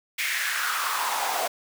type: noise with high-pass filter sweep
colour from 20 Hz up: pink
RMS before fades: -27 dBFS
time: 0.18-1.48 s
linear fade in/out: 10 ms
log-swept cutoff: 2200 to 660 Hz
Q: 3.9
effects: none